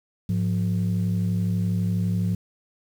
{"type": "tone pair together", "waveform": "sine", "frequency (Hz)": [105.6, 177.6], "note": ["G#2", "F3"], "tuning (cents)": [29, 29], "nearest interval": "major sixth", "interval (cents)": 900, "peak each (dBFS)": [-22, -22], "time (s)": [0.29, 2.35], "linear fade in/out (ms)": 5, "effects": ["tanh soft clip ceiling -17 dBFS", "8-bit"]}